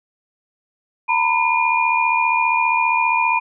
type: tone cluster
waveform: sine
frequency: 917 / 992 / 2422 Hz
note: A#5 / B5 / D#7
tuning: -29 / +7 / -47 cents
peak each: -19 dBFS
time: 1.08-3.4 s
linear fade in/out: 20 ms
effects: none